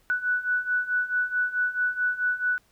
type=beating tone pair; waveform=sine; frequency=1480 / 1484.6 Hz; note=F#6 / F#6; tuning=0 / +5 cents; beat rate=4.6 Hz; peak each=-28 / -25 dBFS; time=0.1-2.58 s; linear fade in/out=0 ms; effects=pink hiss -64 dBFS RMS until 2.71 s